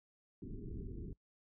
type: low-pass noise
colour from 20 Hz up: pink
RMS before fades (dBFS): -45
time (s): 0.42-1.13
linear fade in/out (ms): 2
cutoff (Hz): 420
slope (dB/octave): 96
effects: noise-tail reverb RT60 0.1 s tail -23 dB re dry